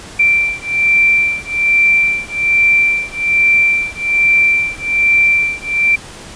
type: beating tone pair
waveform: sine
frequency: 2349 / 2350.2 Hz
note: D7 / D7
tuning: 0 / +1 cents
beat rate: 1.2 Hz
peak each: -13 dBFS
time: 0.19-5.96 s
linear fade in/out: 10 ms
effects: pink hiss -33 dBFS RMS until 6.35 s + resampled to 22050 Hz